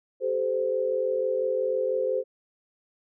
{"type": "tone cluster", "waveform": "sine", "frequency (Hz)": [386.7, 432.6, 517], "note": ["G4", "A4", "C5"], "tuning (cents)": [-24, -29, -21], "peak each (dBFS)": [-31, -30, -25], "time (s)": [0.2, 2.24], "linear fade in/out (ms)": 50, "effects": []}